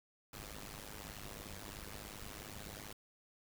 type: noise with amplitude modulation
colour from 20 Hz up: pink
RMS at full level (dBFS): -45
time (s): 0.33-2.93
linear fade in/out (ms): 5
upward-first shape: sine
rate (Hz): 103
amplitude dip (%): 90
effects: none